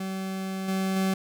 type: tone with level steps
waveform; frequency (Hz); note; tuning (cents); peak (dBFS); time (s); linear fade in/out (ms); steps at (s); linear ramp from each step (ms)
40% pulse; 190.7; G3; -47; -29 / -24 / -22; 0-1.14; 5; 0.68 / 0.96; 5
effects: none